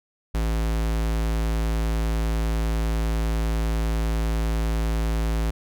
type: tone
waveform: square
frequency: 55 Hz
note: A1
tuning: in tune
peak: -22 dBFS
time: 0.34-5.51 s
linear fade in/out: 10 ms
effects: none